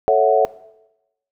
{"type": "chord", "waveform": "sine", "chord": "F# minor seventh", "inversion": "first", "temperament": "equal", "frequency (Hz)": [440, 554.4, 659.3, 740], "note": ["A4", "C#5", "E5", "F#5"], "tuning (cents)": [0, 0, 0, 0], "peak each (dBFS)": -17, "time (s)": [0.08, 0.45], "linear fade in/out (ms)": 0, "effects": ["noise-tail reverb RT60 0.9 s tail -19 dB re dry"]}